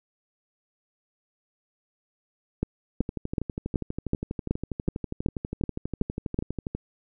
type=two click trains; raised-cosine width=3 ms; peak=-17 / -11 dBFS; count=47 / 11; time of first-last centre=3.01-6.75 / 2.63-6.389 s; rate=12.3 / 2.66 Hz; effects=none